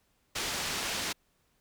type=low-pass noise; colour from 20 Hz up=white; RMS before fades=-34 dBFS; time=0.35-1.13 s; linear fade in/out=10 ms; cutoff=5700 Hz; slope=12 dB/octave; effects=pink hiss -72 dBFS RMS until 1.6 s